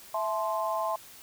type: chord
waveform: sine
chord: A minor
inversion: second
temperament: equal with one note detuned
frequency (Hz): 659.3 / 864.4 / 1046.5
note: E5 / A5 / C6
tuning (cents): 0 / -31 / 0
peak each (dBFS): -31 / -33 / -31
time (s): 0.14-0.96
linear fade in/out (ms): 5
effects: white hiss -50 dBFS RMS until 1.22 s